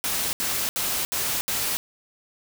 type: noise bursts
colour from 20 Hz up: white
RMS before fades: -26 dBFS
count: 5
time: 0.04-1.77 s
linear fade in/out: 0 ms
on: 290 ms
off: 70 ms
effects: none